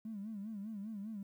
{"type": "tone with vibrato", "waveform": "triangle", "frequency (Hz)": 210, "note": "G#3", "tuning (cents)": 19, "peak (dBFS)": -37, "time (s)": [0.05, 1.23], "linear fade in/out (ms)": 5, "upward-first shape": "sine", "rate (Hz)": 5, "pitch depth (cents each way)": 120, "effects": ["tanh soft clip ceiling -38 dBFS", "12-bit"]}